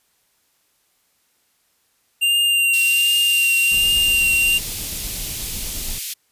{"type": "tone with vibrato", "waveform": "square", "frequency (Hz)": 2783, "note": "F7", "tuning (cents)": -7, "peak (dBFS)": -15, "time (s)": [2.21, 4.59], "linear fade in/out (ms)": 20, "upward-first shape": "triangle", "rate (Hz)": 1.3, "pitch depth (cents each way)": 22}
{"type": "high-pass noise", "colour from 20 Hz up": "white", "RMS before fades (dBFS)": -27, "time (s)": [2.73, 6.14], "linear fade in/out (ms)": 10, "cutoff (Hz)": 2400, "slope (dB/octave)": 24}
{"type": "noise with tremolo", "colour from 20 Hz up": "brown", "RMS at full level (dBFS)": -31, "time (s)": [3.71, 5.99], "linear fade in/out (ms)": 10, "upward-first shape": "triangle", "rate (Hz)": 8.3, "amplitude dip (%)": 30}
{"effects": ["white hiss -64 dBFS RMS until 6.31 s", "resampled to 32000 Hz"]}